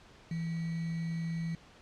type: tone with sample-and-hold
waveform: sine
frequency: 165.4 Hz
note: E3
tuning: 6 cents sharp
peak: -32 dBFS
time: 0.31-1.55 s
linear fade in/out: 2 ms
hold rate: 2100 Hz
effects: pink hiss -57 dBFS RMS until 1.81 s + low-pass 5000 Hz 12 dB/octave